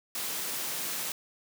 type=high-pass noise; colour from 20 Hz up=white; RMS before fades=-34 dBFS; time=0.15-1.12 s; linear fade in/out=2 ms; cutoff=130 Hz; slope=96 dB/octave; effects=none